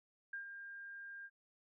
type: tone with ADSR envelope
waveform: sine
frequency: 1603 Hz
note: G6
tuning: 38 cents sharp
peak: -40 dBFS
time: 0.33-1.3 s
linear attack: 5 ms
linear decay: 110 ms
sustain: -7 dB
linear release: 49 ms
effects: none